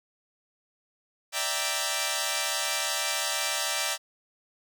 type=chord; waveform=5% pulse; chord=E half-diminished seventh; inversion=third; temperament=equal; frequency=587.3 / 659.3 / 784 / 932.3 Hz; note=D5 / E5 / G5 / Bb5; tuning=0 / 0 / 0 / 0 cents; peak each=-21 dBFS; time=1.32-3.98 s; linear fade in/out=50 ms; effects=none